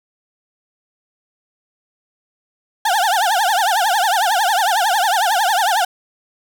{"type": "tone with vibrato", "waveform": "35% pulse", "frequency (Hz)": 795, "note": "G5", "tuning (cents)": 24, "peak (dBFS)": -12, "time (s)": [2.85, 5.85], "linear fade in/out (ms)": 5, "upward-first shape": "triangle", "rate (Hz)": 11, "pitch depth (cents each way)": 270, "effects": []}